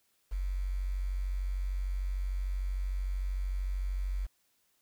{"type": "tone with quantisation", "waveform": "sine", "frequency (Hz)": 46.62, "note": "F#1", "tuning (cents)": 14, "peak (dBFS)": -30, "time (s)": [0.31, 4.27], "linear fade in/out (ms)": 20, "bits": 9, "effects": ["white hiss -73 dBFS RMS until 4.81 s"]}